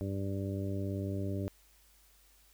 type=harmonic tone; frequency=98 Hz; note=G2; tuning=in tune; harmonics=1 / 2 / 3 / 4 / 5 / 6; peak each=-35 / -40 / -40 / -43 / -50 / -45 dBFS; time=0.01-1.48 s; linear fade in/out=0 ms; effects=added 50 Hz sine -65 dBFS peak until 2.53 s + white hiss -65 dBFS RMS until 2.53 s